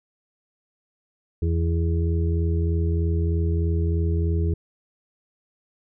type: harmonic tone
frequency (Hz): 83.2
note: E2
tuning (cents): +17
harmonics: 1 / 2 / 4 / 5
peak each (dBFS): -20 / -29 / -32 / -32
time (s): 1.42-4.54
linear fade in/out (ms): 5
effects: none